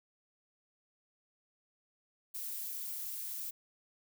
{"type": "noise with amplitude modulation", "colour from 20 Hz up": "violet", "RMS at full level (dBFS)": -38, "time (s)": [2.34, 3.51], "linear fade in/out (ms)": 10, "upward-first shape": "sine", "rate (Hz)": 243, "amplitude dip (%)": 60, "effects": []}